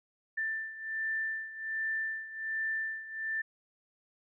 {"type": "beating tone pair", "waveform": "sine", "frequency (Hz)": [1775, 1776.3], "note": ["A6", "A6"], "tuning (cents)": [15, 16], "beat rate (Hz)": 1.3, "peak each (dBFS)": [-34, -38], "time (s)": [0.37, 3.42], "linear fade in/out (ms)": 10, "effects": []}